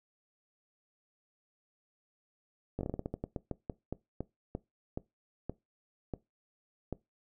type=slowing click train; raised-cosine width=2 ms; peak=-22 dBFS; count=20; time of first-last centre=2.79-6.927 s; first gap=19 ms; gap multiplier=1.23; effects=noise-tail reverb RT60 0.2 s tail -20 dB re dry